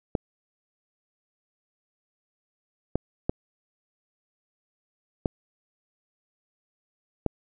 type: clicks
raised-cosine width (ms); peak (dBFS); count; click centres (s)
2; -10; 5; 0.152 / 2.956 / 3.295 / 5.258 / 7.263
effects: none